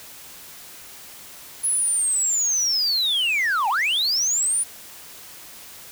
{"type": "linear two-way sweep", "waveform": "sine", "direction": "down then up", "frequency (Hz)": [10570, 758, 9810], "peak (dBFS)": -16, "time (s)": [1.63, 4.64], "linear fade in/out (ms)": 20, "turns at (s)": 3.69, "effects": ["tanh soft clip ceiling -18 dBFS", "white hiss -42 dBFS RMS until 5.91 s"]}